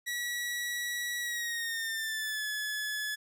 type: tone with pitch glide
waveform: sawtooth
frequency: 1932 to 1711.3 Hz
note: B6 to A6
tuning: -39 to -49 cents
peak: -29 dBFS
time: 0.06-3.16 s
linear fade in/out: 20 ms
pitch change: -210 cents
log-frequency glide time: 1.2-2.46 s
effects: none